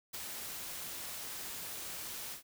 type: noise with ADSR envelope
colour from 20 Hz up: white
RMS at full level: -40 dBFS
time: 0.13-2.43 s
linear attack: 16 ms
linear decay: 13 ms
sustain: -3 dB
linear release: 110 ms
effects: none